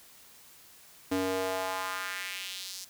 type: tone with high-pass filter sweep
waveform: square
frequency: 93.8 Hz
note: F#2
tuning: 24 cents sharp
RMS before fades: -34 dBFS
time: 1.11-2.85 s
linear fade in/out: 10 ms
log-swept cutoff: 290 to 5700 Hz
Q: 2
effects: white hiss -55 dBFS RMS until 2.89 s